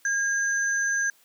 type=tone pair together; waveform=sine; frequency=1627 / 6143 Hz; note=G#6 / G8; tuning=-36 / -36 cents; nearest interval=octave + major seventh; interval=2300 cents; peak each=-23 / -30 dBFS; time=0.05-1.1 s; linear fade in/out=2 ms; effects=white hiss -60 dBFS RMS until 1.24 s + high-pass 200 Hz 12 dB/octave